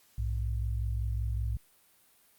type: tone pair together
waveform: sine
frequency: 60.6 / 105.9 Hz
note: B1 / G#2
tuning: -32 / +34 cents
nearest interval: minor seventh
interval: 966 cents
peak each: -30 / -34 dBFS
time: 0.18-1.57 s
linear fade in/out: 5 ms
effects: white hiss -64 dBFS RMS until 2.38 s + Opus 48 kbps